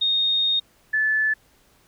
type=tone pair in turn; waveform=sine; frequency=3700 / 1738.6 Hz; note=A#7 / A6; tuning=-14 / -21 cents; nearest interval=octave + minor second; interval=1307 cents; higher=first; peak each=-18 dBFS; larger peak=neither; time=0.01-0.6 / 0.93-1.34 s; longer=first; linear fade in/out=10 ms; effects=pink hiss -59 dBFS RMS until 1.87 s